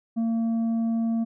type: tone with tanh clipping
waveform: triangle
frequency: 228 Hz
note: A#3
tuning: 38 cents flat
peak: -23 dBFS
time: 0.16-1.25 s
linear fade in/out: 20 ms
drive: 9 dB
effects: none